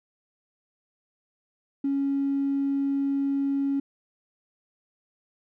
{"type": "tone with tanh clipping", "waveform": "triangle", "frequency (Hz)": 277.2, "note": "C#4", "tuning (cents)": 0, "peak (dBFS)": -22, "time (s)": [1.84, 3.8], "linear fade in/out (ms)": 5, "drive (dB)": 1, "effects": []}